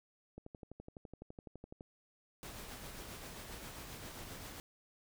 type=click train; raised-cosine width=2 ms; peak=-35 dBFS; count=18; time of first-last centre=0.38-1.809 s; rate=11.9 Hz
type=noise with tremolo; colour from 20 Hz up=pink; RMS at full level=-47 dBFS; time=2.43-4.6 s; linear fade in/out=0 ms; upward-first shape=triangle; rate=7.5 Hz; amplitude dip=35%
effects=none